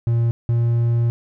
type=tone pair in turn; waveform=triangle; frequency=116.9 / 117.58 Hz; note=A#2 / A#2; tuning=+5 / +15 cents; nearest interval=unison; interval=10 cents; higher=second; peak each=-13 dBFS; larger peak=neither; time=0.07-0.31 / 0.49-1.1 s; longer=second; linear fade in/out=0 ms; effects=none